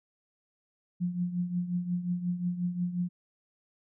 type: tone with tremolo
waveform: sine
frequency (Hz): 177.2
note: F3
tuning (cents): +25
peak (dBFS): -25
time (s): 1-3.09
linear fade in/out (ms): 20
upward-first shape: triangle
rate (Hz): 5.6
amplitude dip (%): 75
effects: none